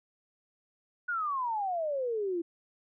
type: exponential sweep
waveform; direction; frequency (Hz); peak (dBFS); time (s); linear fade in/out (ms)
sine; down; 1480 to 329.6; -29; 1.08-2.42; 10
effects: none